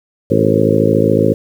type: harmonic tone with a mistuned harmonic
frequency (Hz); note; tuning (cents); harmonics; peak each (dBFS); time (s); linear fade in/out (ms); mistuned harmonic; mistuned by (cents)
53.9; A1; -35; 2 / 3 / 4 / 5 / 6 / 7 / 8 / 9 / 10; -18 / -18 / -18 / -18 / -18 / -18 / -18 / -18 / -18; 0.3-1.34; 10; 9; -45
effects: 7-bit